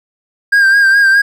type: tone with vibrato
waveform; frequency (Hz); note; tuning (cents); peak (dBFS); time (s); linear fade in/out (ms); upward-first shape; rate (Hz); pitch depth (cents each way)
triangle; 1600; G6; +35; -4; 0.52-1.22; 10; sine; 4.8; 43
effects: none